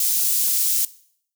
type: high-pass noise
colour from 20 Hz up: white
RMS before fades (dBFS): -20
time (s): 0-0.85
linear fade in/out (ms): 2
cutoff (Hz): 6100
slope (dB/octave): 12
effects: noise-tail reverb RT60 0.6 s tail -19 dB re dry